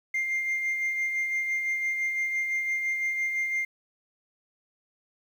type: tone with tremolo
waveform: sine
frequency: 2105 Hz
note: C7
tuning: 10 cents sharp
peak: -22 dBFS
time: 0.14-3.65 s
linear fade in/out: 5 ms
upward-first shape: sine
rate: 5.9 Hz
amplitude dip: 45%
effects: tanh soft clip ceiling -23 dBFS + 9-bit